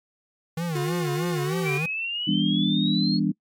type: tone with vibrato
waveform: square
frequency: 157.3 Hz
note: D#3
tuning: 19 cents sharp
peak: -26 dBFS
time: 0.57-1.86 s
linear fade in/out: 5 ms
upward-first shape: sine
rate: 3.2 Hz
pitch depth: 170 cents each way
type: tone with pitch glide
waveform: 45% pulse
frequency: 357.4 to 383.1 Hz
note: F4 to G4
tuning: +40 to -40 cents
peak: -27 dBFS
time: 0.75-1.78 s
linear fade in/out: 5 ms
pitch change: +120 cents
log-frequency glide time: 1.4-1.54 s
type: exponential sweep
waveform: sine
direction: up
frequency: 2292 to 4363 Hz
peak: -26 dBFS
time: 1.63-3.2 s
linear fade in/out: 50 ms
type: chord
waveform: sine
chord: E minor seventh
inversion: none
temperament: equal with one note detuned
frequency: 164.81 / 200.8 / 246.9 / 293.7 Hz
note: E3 / G3 / B3 / D4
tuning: 0 / +42 / 0 / 0 cents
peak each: -26 / -24 / -27 / -25 dBFS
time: 2.27-3.32 s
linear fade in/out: 10 ms
effects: noise-tail reverb RT60 0.1 s tail -23 dB re dry + MP3 96 kbps